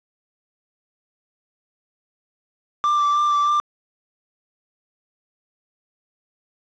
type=tone with vibrato; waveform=triangle; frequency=1177 Hz; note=D6; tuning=3 cents sharp; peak=-14 dBFS; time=2.84-3.6 s; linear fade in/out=0 ms; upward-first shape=sine; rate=3.2 Hz; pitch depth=16 cents each way; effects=resampled to 16000 Hz + 7-bit